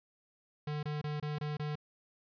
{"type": "tone bursts", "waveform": "square", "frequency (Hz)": 149.4, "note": "D3", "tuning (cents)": 30, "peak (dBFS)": -35, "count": 6, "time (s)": [0.67, 1.755], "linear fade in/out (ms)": 5, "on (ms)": 160, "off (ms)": 25, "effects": ["resampled to 11025 Hz"]}